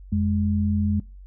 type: tone pair together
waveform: sine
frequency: 87.31 / 207.7 Hz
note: F2 / G#3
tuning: 0 / 0 cents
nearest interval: octave + minor third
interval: 1500 cents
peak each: -22 dBFS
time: 0.12-1 s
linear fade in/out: 5 ms
effects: noise-tail reverb RT60 0.3 s tail -23 dB re dry + added 47 Hz sine -40 dBFS peak until 1.26 s